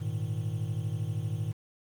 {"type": "chord", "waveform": "triangle", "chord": "Ab suspended second", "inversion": "none", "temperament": "equal", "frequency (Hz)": [103.83, 116.54, 155.56], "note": ["Ab2", "Bb2", "Eb3"], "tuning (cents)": [0, 0, 0], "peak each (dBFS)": [-31, -32, -34], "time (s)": [0, 1.53], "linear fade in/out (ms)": 20, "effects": ["9-bit"]}